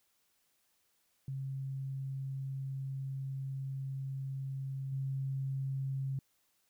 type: tone with level steps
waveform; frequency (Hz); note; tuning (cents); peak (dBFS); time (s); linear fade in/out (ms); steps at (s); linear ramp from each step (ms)
sine; 135; C#3; -45; -36 / -33; 1.28-6.19; 2; 4.92; 5
effects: white hiss -75 dBFS RMS until 6.69 s